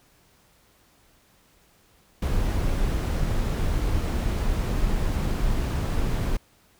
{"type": "noise", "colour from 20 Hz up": "brown", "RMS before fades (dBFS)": -24, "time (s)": [2.22, 6.37], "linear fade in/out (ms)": 5, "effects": ["pink hiss -60 dBFS RMS until 6.79 s"]}